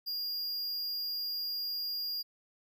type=tone; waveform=square; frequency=4827 Hz; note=D8; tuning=47 cents sharp; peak=-34 dBFS; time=0.06-2.23 s; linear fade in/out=20 ms; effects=none